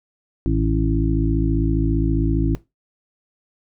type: harmonic tone with a mistuned harmonic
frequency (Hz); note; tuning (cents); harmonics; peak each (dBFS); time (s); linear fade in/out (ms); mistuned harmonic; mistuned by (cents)
55; A1; 0; 1 / 2 / 3 / 5 / 6; -20 / -24 / -25 / -23 / -24; 0.46-2.55; 0; 3; -33
effects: noise-tail reverb RT60 0.2 s tail -17 dB re dry